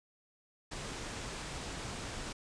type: low-pass noise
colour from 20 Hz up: pink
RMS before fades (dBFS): -42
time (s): 0.71-2.33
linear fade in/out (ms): 10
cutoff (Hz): 9000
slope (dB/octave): 48
effects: none